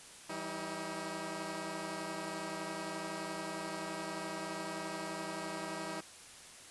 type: tone cluster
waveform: 10% pulse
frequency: 164.7 / 194.8 / 317.8 Hz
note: E3 / G3 / D#4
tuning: -1 / -11 / +37 cents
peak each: -38 / -36 / -33 dBFS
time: 0.29-6.01 s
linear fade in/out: 10 ms
effects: white hiss -53 dBFS RMS until 6.7 s + resampled to 24000 Hz